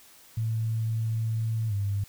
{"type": "tone with pitch glide", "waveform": "sine", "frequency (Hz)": [112, 100.36], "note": ["A2", "G2"], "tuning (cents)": [31, 41], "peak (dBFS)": -25, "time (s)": [0.37, 2.04], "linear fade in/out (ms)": 5, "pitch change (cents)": -190, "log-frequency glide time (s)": [1.68, 1.73], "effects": ["white hiss -54 dBFS RMS until 2.08 s"]}